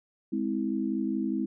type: chord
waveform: sine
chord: Ab augmented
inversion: none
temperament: just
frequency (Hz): 207.7 / 259.6 / 324.5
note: Ab3 / C4 / E4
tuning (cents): 0 / -13 / -27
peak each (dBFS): -31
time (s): 0.32-1.46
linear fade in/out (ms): 10
effects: none